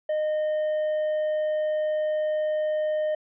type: tone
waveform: triangle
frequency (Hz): 614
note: D#5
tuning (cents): -23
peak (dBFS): -21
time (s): 0.09-3.15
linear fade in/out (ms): 5
effects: resampled to 8000 Hz